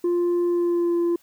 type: tone with pitch glide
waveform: sine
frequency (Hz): 349.2 to 343.2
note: F4 to F4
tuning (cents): 0 to -30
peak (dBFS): -16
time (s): 0.04-1.16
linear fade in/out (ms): 5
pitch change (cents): -30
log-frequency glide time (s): 0.45-0.97
effects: tanh soft clip ceiling -18 dBFS + white hiss -59 dBFS RMS until 1.22 s